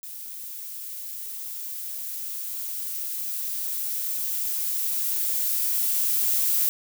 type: noise with level ramp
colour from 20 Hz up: violet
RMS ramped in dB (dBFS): -38 to -22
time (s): 0.03-6.69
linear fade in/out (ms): 0
effects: none